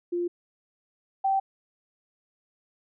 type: tone pair in turn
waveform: sine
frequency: 349.2 / 776.7 Hz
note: F4 / G5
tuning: 0 / -16 cents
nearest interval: octave + major second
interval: 1384 cents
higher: second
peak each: -25 / -21 dBFS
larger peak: second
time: 0.12-0.28 / 1.24-1.4 s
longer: neither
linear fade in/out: 10 ms
effects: none